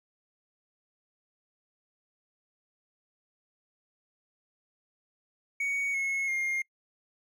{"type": "tone with pitch steps", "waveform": "triangle", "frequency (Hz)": [2237, 2180, 2124], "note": ["C#7", "C#7", "C7"], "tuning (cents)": [15, -29, 25], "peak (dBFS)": -26, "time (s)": [5.6, 6.62], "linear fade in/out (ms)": 5, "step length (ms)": 340, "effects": ["noise-tail reverb RT60 0.1 s tail -25 dB re dry"]}